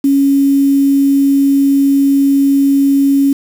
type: tone with quantisation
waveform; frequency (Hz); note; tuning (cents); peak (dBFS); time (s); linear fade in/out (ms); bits
sine; 277.2; C#4; 0; -7; 0.04-3.33; 5; 5
effects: none